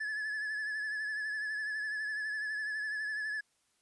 triangle tone with vibrato, 1718 Hz, A6, 42 cents flat, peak -32 dBFS, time 0-3.41 s, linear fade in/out 10 ms, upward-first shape triangle, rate 12 Hz, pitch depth 52 cents each way, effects white hiss -74 dBFS RMS until 3.81 s + resampled to 24000 Hz

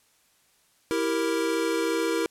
square chord, E diminished, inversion none, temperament equal, 329.6 / 392 / 466.2 Hz, E4 / G4 / Bb4, 0 / 0 / 0 cents, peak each -28 / -32 / -28 dBFS, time 0.91-2.26 s, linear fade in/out 0 ms, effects white hiss -64 dBFS RMS until 2.3 s + low-pass 12000 Hz 12 dB/octave

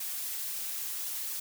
blue noise with flanger, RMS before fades -36 dBFS, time 0-1.4 s, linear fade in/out 5 ms, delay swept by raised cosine 1.3 to 7.3 ms, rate 3.8 Hz, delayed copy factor -0.8, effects none

